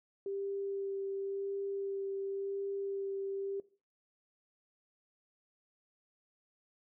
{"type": "tone with vibrato", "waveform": "sine", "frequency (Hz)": 393.9, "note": "G4", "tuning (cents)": 8, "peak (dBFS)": -35, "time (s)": [0.26, 3.6], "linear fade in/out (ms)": 2, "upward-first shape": "sine", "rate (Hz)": 0.93, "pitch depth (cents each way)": 10, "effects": ["noise-tail reverb RT60 0.4 s tail -19 dB re dry"]}